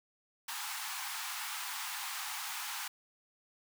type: high-pass noise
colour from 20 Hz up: pink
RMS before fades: -40 dBFS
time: 0.48-2.88 s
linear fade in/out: 5 ms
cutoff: 780 Hz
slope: 96 dB/octave
effects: none